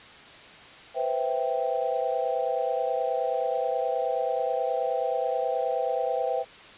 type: chord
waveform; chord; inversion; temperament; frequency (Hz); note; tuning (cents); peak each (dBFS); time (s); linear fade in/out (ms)
sine; C major seventh; third; equal; 493.9 / 523.3 / 659.3 / 784; B4 / C5 / E5 / G5; 0 / 0 / 0 / 0; -30; 0.94-6.45; 50
effects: white hiss -47 dBFS RMS until 6.77 s + resampled to 8000 Hz